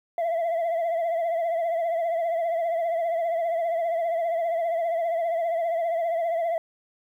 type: tone with vibrato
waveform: sine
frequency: 671 Hz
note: E5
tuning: 31 cents sharp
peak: -20 dBFS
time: 0.18-6.58 s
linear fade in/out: 2 ms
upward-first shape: triangle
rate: 15 Hz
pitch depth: 73 cents each way
effects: tanh soft clip ceiling -22 dBFS + 10-bit